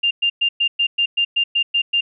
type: tone bursts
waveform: sine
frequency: 2797 Hz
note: F7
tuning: 2 cents sharp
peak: -14 dBFS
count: 11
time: 0.03-2.01 s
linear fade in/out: 10 ms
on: 80 ms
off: 110 ms
effects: none